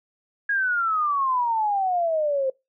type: exponential sweep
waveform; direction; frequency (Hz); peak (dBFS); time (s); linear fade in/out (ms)
sine; down; 1661.2 to 520; -20; 0.49-2.5; 5
effects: noise-tail reverb RT60 0.2 s tail -22 dB re dry